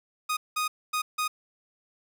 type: tone bursts at uneven times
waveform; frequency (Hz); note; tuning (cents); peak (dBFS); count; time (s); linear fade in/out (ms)
sawtooth; 1242; D#6; -3; -22; 4; 0.29-0.37 / 0.56-0.68 / 0.93-1.02 / 1.18-1.28; 10
effects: none